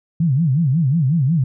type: tone with vibrato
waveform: sine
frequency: 148.2 Hz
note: D3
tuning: 16 cents sharp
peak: -13 dBFS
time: 0.2-1.44 s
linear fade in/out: 5 ms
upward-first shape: sine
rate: 5.5 Hz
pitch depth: 270 cents each way
effects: none